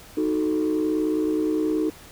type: chord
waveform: sine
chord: D# diminished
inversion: none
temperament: equal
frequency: 311.1 / 370 / 440 Hz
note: D#4 / F#4 / A4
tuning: 0 / 0 / 0 cents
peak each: -21 / -27 / -26 dBFS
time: 0.17-1.9 s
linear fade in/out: 5 ms
effects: tanh soft clip ceiling -15 dBFS + pink hiss -46 dBFS RMS until 2.11 s